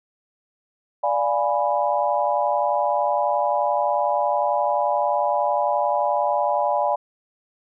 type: chord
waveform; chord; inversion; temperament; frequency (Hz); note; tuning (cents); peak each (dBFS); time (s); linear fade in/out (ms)
sine; D diminished seventh; none; equal; 587.3 / 698.5 / 830.6 / 987.8; D5 / F5 / Ab5 / Cb6; 0 / 0 / 0 / 0; -23 / -25 / -23 / -25; 1.03-6.96; 10
effects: none